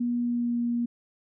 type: tone with pitch glide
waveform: sine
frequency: 240.7 to 237.8 Hz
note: B3 to A#3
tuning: -44 to +35 cents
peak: -24 dBFS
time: 0-0.86 s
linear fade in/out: 10 ms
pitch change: -21 cents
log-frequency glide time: 0.2-0.59 s
effects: none